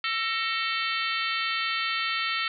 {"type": "harmonic tone with a mistuned harmonic", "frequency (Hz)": 444.9, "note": "A4", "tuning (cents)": 19, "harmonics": [3, 4, 5, 6, 7, 8, 9, 10], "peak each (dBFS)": [-31, -33, -33, -34, -34, -37, -38, -38], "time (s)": [0.04, 2.48], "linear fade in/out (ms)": 2, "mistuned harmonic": 4, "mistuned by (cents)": 77, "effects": []}